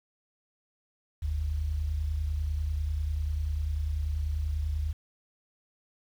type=tone pair together; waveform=sine; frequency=45.83 / 76 Hz; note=F#1 / D#2; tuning=-16 / -40 cents; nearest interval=major sixth; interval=876 cents; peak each=-34 / -28 dBFS; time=1.22-4.93 s; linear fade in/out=10 ms; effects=9-bit